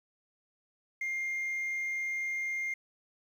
sine tone, 2114 Hz, C7, 17 cents sharp, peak -29 dBFS, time 1.01-2.74 s, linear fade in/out 5 ms, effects tanh soft clip ceiling -30 dBFS + 10-bit

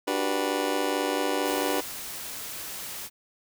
25% pulse chord, G major seventh, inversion second, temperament just, 294 / 367.5 / 392 / 490 Hz, D4 / F#4 / G4 / B4, +2 / -12 / 0 / -14 cents, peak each -26 / -29 / -28 / -26 dBFS, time 0.07-1.81 s, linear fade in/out 10 ms
white noise, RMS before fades -37 dBFS, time 1.43-3.1 s, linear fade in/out 50 ms
effects none

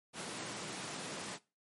pink high-pass noise, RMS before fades -43 dBFS, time 0.13-1.39 s, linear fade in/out 50 ms, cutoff 140 Hz, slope 24 dB/octave, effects noise-tail reverb RT60 0.3 s tail -21 dB re dry + MP3 48 kbps

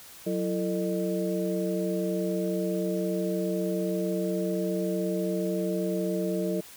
sine tone cluster, 183.7 / 336 / 445.7 / 608 Hz, F#3 / E4 / A4 / D#5, -12 / +33 / +22 / -40 cents, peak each -30 / -31 / -32 / -33 dBFS, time 0.26-6.61 s, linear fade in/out 10 ms, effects white hiss -48 dBFS RMS until 6.76 s

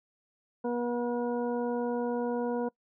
harmonic tone, 241 Hz, B3, 42 cents flat, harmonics 1 / 2 / 3 / 4 / 6, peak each -32 / -31 / -40 / -39 / -48 dBFS, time 0.64-2.69 s, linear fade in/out 10 ms, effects noise-tail reverb RT60 0.1 s tail -23 dB re dry

